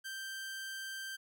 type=tone; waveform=sawtooth; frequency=1568 Hz; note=G6; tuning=in tune; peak=-37 dBFS; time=0.04-1.17 s; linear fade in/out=20 ms; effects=none